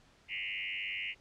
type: tone with frequency modulation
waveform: sine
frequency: 2459 Hz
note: D#7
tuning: 21 cents flat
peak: -35 dBFS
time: 0.28-1.15 s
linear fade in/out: 50 ms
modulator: 96.8 Hz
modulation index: 4.7
effects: pink hiss -64 dBFS RMS until 1.2 s + low-pass 6000 Hz 12 dB/octave